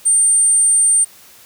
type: tone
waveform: sine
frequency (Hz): 8840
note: C#9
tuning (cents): -6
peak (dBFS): -8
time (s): 0.05-1.05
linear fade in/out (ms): 20
effects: tanh soft clip ceiling -7 dBFS + white hiss -44 dBFS RMS until 1.45 s